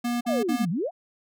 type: tone bursts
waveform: square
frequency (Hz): 239.9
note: A#3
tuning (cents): +50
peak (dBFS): -25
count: 3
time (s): 0.04-0.654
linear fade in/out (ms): 10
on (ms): 170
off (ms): 52
type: exponential two-way sweep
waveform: sine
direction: down then up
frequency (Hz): 784 to 155.7 to 784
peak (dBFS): -24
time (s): 0.25-0.91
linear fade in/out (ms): 50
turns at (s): 0.7
effects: none